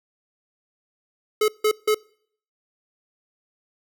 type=tone bursts; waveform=square; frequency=428.3 Hz; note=A4; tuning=47 cents flat; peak=-17 dBFS; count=3; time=1.41-1.946 s; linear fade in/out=5 ms; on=72 ms; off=160 ms; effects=noise-tail reverb RT60 0.6 s tail -25 dB re dry